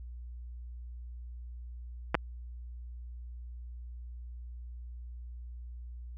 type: clicks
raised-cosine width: 0.5 ms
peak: -11 dBFS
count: 2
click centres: 2.145 / 2.151 s
effects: added 60 Hz sine -41 dBFS peak until 6.17 s